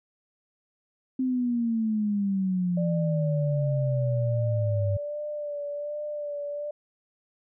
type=exponential sweep; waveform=sine; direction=down; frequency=261.6 to 99 Hz; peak=-23 dBFS; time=1.19-4.97 s; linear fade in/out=5 ms
type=tone with vibrato; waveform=sine; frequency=587.3 Hz; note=D5; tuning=in tune; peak=-30 dBFS; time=2.77-6.71 s; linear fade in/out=5 ms; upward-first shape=sine; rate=1.3 Hz; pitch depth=28 cents each way
effects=none